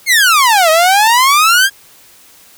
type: exponential two-way sweep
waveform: sawtooth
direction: down then up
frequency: 2217 to 622.3 to 1648 Hz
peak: -3 dBFS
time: 0.06-1.7 s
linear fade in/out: 50 ms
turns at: 0.7 s
effects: white hiss -43 dBFS RMS until 2.57 s